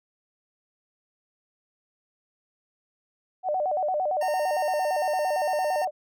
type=tone with vibrato; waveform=sine; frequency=669 Hz; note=E5; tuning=25 cents sharp; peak=-23 dBFS; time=3.43-5.91 s; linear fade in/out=50 ms; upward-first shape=square; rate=8.8 Hz; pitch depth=190 cents each way
type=tone with pitch glide; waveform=25% pulse; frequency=916 to 910.2 Hz; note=A#5 to A#5; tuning=-31 to -42 cents; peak=-29 dBFS; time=4.21-5.85 s; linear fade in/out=5 ms; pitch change=-11 cents; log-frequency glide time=4.61-4.79 s
effects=none